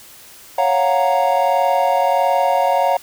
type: chord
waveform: triangle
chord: Gb major seventh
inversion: second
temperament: equal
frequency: 554.4 / 698.5 / 740 / 932.3 Hz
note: Db5 / F5 / Gb5 / Bb5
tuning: 0 / 0 / 0 / 0 cents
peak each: -17 dBFS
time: 0.58-2.97 s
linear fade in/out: 5 ms
effects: white hiss -42 dBFS RMS until 3.02 s